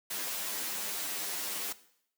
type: noise with comb filter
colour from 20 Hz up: white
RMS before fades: -36 dBFS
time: 0.1-1.73 s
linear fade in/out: 10 ms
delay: 10 ms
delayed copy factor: +0.9
effects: noise-tail reverb RT60 0.7 s tail -17 dB re dry + high-pass 200 Hz 12 dB/octave